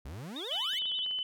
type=exponential sweep; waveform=40% pulse; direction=up; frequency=58.8 to 2316 Hz; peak=-39 dBFS; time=0.05-0.79 s; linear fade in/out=5 ms
type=tone with vibrato; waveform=sine; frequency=3512 Hz; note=A7; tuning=4 cents flat; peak=-38 dBFS; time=0.36-1.05 s; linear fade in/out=2 ms; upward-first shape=sine; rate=12 Hz; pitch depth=120 cents each way
type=tone; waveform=sine; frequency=3024 Hz; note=F#7; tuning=37 cents sharp; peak=-31 dBFS; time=0.51-1.23 s; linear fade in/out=2 ms
type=clicks; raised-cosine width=0.3 ms; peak=-34 dBFS; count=9; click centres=0.554 / 0.734 / 0.82 / 0.856 / 0.917 / 0.99 / 1.063 / 1.111 / 1.188 s
effects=none